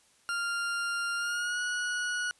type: tone with pitch glide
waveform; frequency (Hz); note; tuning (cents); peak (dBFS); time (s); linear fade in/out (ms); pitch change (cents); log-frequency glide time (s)
40% pulse; 1396.9 to 1460.4; F6 to F#6; 0 to -23; -29; 0.29-2.31; 0; +77; 1.16-1.61
effects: white hiss -64 dBFS RMS until 2.39 s + resampled to 24000 Hz